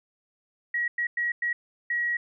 sine tone bursts at uneven times, 1909 Hz, A#6, 41 cents sharp, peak -24 dBFS, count 5, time 0.74-0.88 / 0.98-1.07 / 1.17-1.32 / 1.42-1.53 / 1.9-2.17 s, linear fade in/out 5 ms, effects none

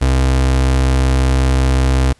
35% pulse tone, 65.4 Hz, C2, in tune, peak -9 dBFS, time 0.01-2.13 s, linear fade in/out 10 ms, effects pink hiss -53 dBFS RMS until 2.19 s + resampled to 24000 Hz

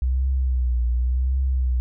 sine tone with vibrato, 62.8 Hz, B1, 30 cents sharp, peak -18 dBFS, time 0.02-1.8 s, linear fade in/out 0 ms, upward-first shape triangle, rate 0.9 Hz, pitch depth 96 cents each way, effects none

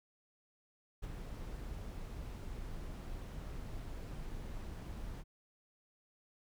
brown noise with ADSR envelope, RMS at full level -39 dBFS, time 1.02-5.24 s, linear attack 17 ms, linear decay 21 ms, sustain -5 dB, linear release 43 ms, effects none

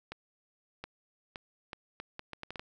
accelerating click train, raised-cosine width 0.3 ms, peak -24 dBFS, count 11, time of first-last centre 0.12-2.595 s, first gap 720 ms, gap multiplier 0.72, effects none

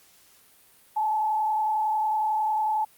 sine tone with frequency modulation, 862 Hz, A5, 36 cents flat, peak -22 dBFS, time 0.96-2.85 s, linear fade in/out 10 ms, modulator 31 Hz, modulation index 0.63, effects white hiss -57 dBFS RMS until 2.97 s + Opus 48 kbps

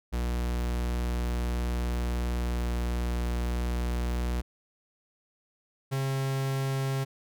45% pulse tone pair in turn, 60.1 / 134.92 Hz, B1 / C#3, -46 / -46 cents, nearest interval octave + major second, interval 1400 cents, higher second, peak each -27 dBFS, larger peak neither, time 0.12-4.42 / 5.91-7.05 s, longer first, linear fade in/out 20 ms, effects none

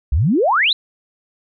sine exponential sweep, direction up, 58 to 4186 Hz, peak -12 dBFS, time 0.12-0.73 s, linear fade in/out 5 ms, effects none

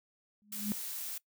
sine tone with exponential growth, 207.7 Hz, G#3, in tune, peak -28 dBFS, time 0.42-0.72 s, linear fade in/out 0 ms, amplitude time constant 65 ms
blue noise, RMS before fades -40 dBFS, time 0.52-1.18 s, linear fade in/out 5 ms
effects noise-tail reverb RT60 0.1 s tail -21 dB re dry

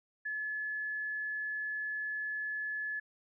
sine tone, 1715 Hz, A6, 45 cents flat, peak -34 dBFS, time 0.25-3 s, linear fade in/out 10 ms, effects none

